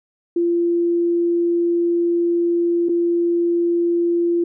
sine tone with dropouts, 343.3 Hz, F4, 30 cents flat, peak -15 dBFS, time 0.36-4.44 s, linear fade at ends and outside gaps 5 ms, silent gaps 2.887-2.892 s, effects none

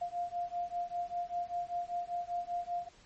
sine beating tone pair, 698.5 / 703.6 Hz, F5 / F5, 0 / +13 cents, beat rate 5.1 Hz, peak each -37 / -37 dBFS, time 0.01-2.89 s, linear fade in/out 10 ms, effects pink hiss -61 dBFS RMS until 3.05 s + MP3 32 kbps

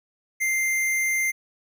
square tone, 2093 Hz, C7, in tune, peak -22 dBFS, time 0.4-1.32 s, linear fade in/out 20 ms, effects none

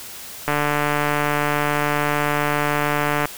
click train, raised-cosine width 0.5 ms, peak -5 dBFS, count 409, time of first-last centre 0.48-3.256 s, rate 147 Hz, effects white hiss -36 dBFS RMS until 3.37 s

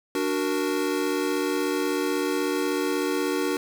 square chord, D augmented, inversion none, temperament equal, 293.7 / 370 / 466.2 Hz, D4 / F#4 / A#4, 0 / 0 / 0 cents, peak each -28 / -28 / -30 dBFS, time 0.15-3.57 s, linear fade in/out 2 ms, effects 8-bit

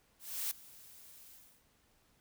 blue noise with ADSR envelope, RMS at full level -35 dBFS, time 0.19-1.64 s, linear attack 320 ms, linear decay 4 ms, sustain -21 dB, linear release 340 ms, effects pink hiss -71 dBFS RMS until 2.2 s

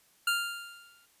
25% pulse tone with exponential decay, 1396.9 Hz, F6, in tune, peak -20 dBFS, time 0.27-1.06 s, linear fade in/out 5 ms, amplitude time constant 170 ms, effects white hiss -65 dBFS RMS until 1.2 s + resampled to 32000 Hz

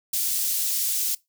white high-pass noise, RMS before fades -25 dBFS, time 0.13-1.15 s, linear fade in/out 5 ms, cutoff 4800 Hz, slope 12 dB/octave, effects noise-tail reverb RT60 0.2 s tail -22 dB re dry

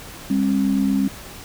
sine tone pair together, 200.4 / 268.5 Hz, G3 / C4, +38 / +45 cents, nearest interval perfect fourth, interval 507 cents, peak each -19 dBFS, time 0.3-1.08 s, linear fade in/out 5 ms, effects pink hiss -38 dBFS RMS until 1.44 s

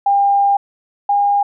sine tone pair in turn, 801 / 810.3 Hz, G5 / G#5, +37 / -43 cents, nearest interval unison, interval 20 cents, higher second, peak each -10 / -11 dBFS, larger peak first, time 0.06-0.57 / 1.09-1.43 s, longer first, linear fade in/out 5 ms, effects none

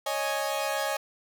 sawtooth chord, C# suspended second, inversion none, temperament equal, 554.4 / 622.3 / 830.6 Hz, C#5 / D#5 / G#5, 0 / 0 / 0 cents, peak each -28 dBFS, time 0.06-0.97 s, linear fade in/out 5 ms, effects none

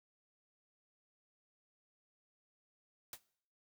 white noise with exponential decay, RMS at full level -41 dBFS, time 3.13-3.2 s, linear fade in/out 2 ms, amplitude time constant 15 ms, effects noise-tail reverb RT60 0.6 s tail -20 dB re dry

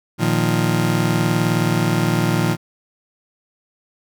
30% pulse chord, Bb suspended fourth, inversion none, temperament just, 116.54 / 155.39 / 174.81 Hz, Bb2 / Eb3 / F3, 0 / -2 / +2 cents, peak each -18 dBFS, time 0.18-2.57 s, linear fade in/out 50 ms, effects none

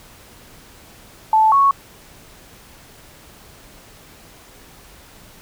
sine tone pair in turn, 875 / 1107.5 Hz, A5 / C#6, -10 / -2 cents, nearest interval major third, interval 408 cents, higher second, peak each -10 dBFS, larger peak neither, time 1.33-1.52 / 1.52-1.71 s, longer neither, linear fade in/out 2 ms, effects pink hiss -45 dBFS RMS until 5.41 s

